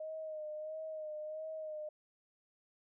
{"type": "tone with vibrato", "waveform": "sine", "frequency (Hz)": 621, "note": "D#5", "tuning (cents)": -3, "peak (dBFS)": -40, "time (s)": [0, 1.89], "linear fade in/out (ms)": 5, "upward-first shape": "sine", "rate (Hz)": 1.5, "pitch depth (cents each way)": 36, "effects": []}